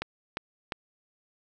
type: click train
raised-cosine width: 0.3 ms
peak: -15 dBFS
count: 3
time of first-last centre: 0.02-0.722 s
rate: 2.85 Hz
effects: none